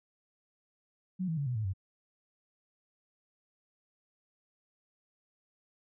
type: tone with pitch steps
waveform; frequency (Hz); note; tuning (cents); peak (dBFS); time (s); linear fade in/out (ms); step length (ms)
sine; 185 / 161.98 / 141.83 / 124.19 / 108.74 / 95.21; F#3 / E3 / C#3 / B2 / A2 / G2; 0 / -30 / +40 / +10 / -20 / -50; -30; 1.19-1.736; 20; 91
effects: none